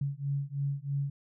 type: beating tone pair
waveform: sine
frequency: 138.9 / 142 Hz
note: C#3 / C#3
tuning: +4 / +42 cents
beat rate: 3.1 Hz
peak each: -33 / -33 dBFS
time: 0.01-1.1 s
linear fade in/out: 5 ms
effects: none